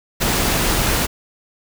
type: noise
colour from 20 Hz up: pink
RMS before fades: -18 dBFS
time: 0.2-1.07 s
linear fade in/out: 20 ms
effects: none